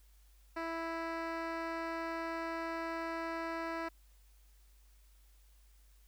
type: tone with low-pass filter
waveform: 10% pulse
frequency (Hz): 329.6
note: E4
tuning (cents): 0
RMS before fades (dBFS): -39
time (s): 0.56-3.89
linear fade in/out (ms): 10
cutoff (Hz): 3100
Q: 0.54
effects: added 50 Hz sine -60 dBFS peak until 6.07 s + white hiss -71 dBFS RMS until 6.07 s